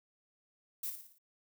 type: noise with echo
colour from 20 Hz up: violet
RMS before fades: -38 dBFS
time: 0.83-0.9 s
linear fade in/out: 5 ms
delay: 57 ms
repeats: 5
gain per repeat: -6 dB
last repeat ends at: 1.185 s
effects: none